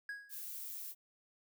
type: tone with exponential decay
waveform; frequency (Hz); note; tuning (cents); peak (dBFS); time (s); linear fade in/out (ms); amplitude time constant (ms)
triangle; 1654; G#6; -8; -36; 0.09-0.46; 2; 79
type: noise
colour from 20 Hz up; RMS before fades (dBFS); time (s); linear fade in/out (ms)
violet; -45; 0.29-0.95; 50
effects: none